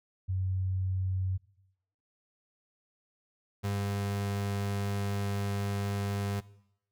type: tone pair in turn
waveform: sine / 35% pulse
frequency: 93.7 / 100.45 Hz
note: F#2 / G2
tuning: +22 / +43 cents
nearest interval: minor second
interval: 121 cents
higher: second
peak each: -28 dBFS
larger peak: neither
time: 0.28-1.38 / 3.63-6.41 s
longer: second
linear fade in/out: 20 ms
effects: noise-tail reverb RT60 0.8 s tail -20 dB re dry